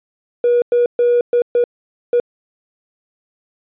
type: tone bursts at uneven times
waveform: triangle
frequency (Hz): 482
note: B4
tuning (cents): -42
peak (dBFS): -7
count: 6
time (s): 0.44-0.62 / 0.72-0.86 / 0.99-1.21 / 1.33-1.42 / 1.55-1.64 / 2.13-2.2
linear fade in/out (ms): 2
effects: tanh soft clip ceiling -7 dBFS + resampled to 8000 Hz